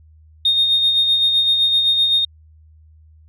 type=tone with tremolo; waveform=sine; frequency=3690 Hz; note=A#7; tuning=18 cents flat; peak=-10 dBFS; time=0.45-2.25 s; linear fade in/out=5 ms; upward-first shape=sine; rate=7.8 Hz; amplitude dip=45%; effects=tanh soft clip ceiling -8 dBFS + added 78 Hz sine -45 dBFS peak until 3.28 s